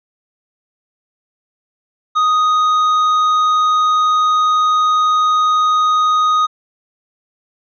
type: tone with tanh clipping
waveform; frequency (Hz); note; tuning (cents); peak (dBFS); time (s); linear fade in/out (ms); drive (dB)
sine; 1246; D#6; +2; -12; 2.15-6.47; 20; 7
effects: resampled to 16000 Hz